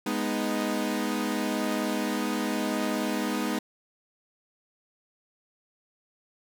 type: chord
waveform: sawtooth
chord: G# minor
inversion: none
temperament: equal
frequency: 207.7 / 246.9 / 311.1 Hz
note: G#3 / B3 / D#4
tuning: 0 / 0 / 0 cents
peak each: -27 dBFS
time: 0.06-3.59 s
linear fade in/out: 5 ms
effects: none